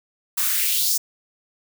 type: noise with high-pass filter sweep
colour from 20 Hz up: blue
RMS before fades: -21 dBFS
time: 0.37-0.98 s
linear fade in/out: 10 ms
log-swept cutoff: 1000 to 6100 Hz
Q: 2.5
effects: none